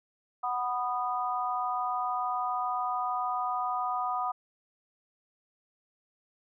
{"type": "chord", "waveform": "sine", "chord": "B major", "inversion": "second", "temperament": "just", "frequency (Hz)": [740.8, 987.8, 1234.7], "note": ["F#5", "B5", "D#6"], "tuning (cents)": [2, 0, -14], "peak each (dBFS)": [-32, -34, -32], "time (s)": [0.43, 4.32], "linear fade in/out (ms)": 10, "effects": []}